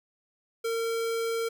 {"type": "tone", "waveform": "square", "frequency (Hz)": 457.3, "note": "A#4", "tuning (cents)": -33, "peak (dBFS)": -28, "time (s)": [0.64, 1.49], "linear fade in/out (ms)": 10, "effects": []}